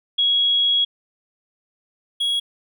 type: tone pair in turn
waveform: sine / triangle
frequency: 3322 / 3322 Hz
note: G#7 / G#7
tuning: 0 / 0 cents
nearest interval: unison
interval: 0 cents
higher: neither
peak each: -15 / -17 dBFS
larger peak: first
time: 0.18-0.85 / 2.2-2.4 s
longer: first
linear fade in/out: 10 ms
effects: none